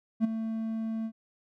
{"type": "tone with ADSR envelope", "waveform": "triangle", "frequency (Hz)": 223.1, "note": "A3", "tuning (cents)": 24, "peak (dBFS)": -17, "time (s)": [0.2, 1.12], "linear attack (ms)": 44, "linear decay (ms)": 12, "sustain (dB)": -11, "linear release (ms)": 67, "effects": []}